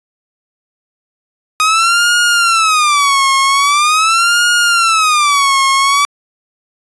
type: tone with vibrato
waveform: sawtooth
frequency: 1244.5 Hz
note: D#6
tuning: in tune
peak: -5 dBFS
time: 1.6-6.05 s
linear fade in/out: 0 ms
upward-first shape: sine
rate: 0.43 Hz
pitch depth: 240 cents each way
effects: resampled to 24000 Hz